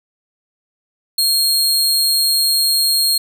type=tone; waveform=sawtooth; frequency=4250 Hz; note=C8; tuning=26 cents sharp; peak=-10 dBFS; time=1.18-3.18 s; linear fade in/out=5 ms; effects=none